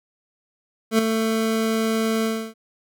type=tone with ADSR envelope; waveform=25% pulse; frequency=222.6 Hz; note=A3; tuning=20 cents sharp; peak=-9 dBFS; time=0.91-2.54 s; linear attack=78 ms; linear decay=5 ms; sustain=-7 dB; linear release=300 ms; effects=none